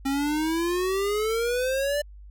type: exponential sweep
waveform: square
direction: up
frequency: 268.9 to 593 Hz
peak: -24 dBFS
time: 0.05-2.02 s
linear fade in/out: 10 ms
effects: added 50 Hz sine -42 dBFS peak until 2.3 s